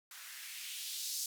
violet noise with band-pass filter sweep, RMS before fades -43 dBFS, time 0.11-1.26 s, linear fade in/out 2 ms, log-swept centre 1300 to 5600 Hz, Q 1.8, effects none

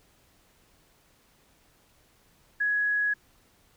sine tone, 1674 Hz, G#6, 13 cents sharp, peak -23 dBFS, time 2.6-3.14 s, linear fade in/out 10 ms, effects pink hiss -63 dBFS RMS until 3.76 s

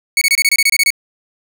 sawtooth tone bursts, 2223 Hz, C#7, 4 cents sharp, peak -6 dBFS, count 11, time 0.17-0.904 s, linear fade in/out 2 ms, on 44 ms, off 25 ms, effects none

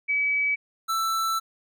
sine / square tone pair in turn, 2285 / 1327.6 Hz, D7 / E6, -48 / +12 cents, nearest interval major sixth, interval 940 cents, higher first, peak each -21 / -24 dBFS, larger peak first, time 0.08-0.56 / 0.88-1.4 s, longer second, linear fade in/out 20 ms, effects none

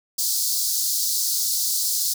pink high-pass noise, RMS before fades -23 dBFS, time 0.18-2.14 s, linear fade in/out 10 ms, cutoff 4300 Hz, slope 48 dB/octave, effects none

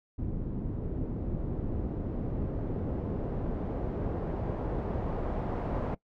pink noise with low-pass filter sweep, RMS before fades -33 dBFS, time 0.18-5.95 s, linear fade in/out 10 ms, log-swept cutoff 270 to 800 Hz, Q 0.92, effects noise-tail reverb RT60 0.1 s tail -21 dB re dry

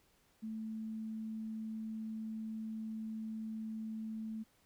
sine tone, 220 Hz, A3, in tune, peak -39 dBFS, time 0.42-4.44 s, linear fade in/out 20 ms, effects pink hiss -71 dBFS RMS until 4.65 s

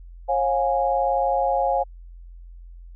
sine tone cluster, 542 / 710 / 829 Hz, C#5 / F5 / G#5, -39 / +28 / -3 cents, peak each -23 dBFS, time 0.28-1.84 s, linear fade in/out 20 ms, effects added 43 Hz sine -39 dBFS peak until 2.95 s

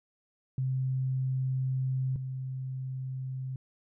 sine tone pair in turn, 130.81 / 130.81 Hz, C3 / C3, 0 / 0 cents, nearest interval unison, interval 0 cents, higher neither, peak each -27 / -33 dBFS, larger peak first, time 0.58-2.16 / 2.16-3.56 s, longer first, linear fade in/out 2 ms, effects none

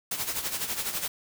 white noise with tremolo, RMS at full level -29 dBFS, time 0.11-1.08 s, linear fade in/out 5 ms, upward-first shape sine, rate 12 Hz, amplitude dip 65%, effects none

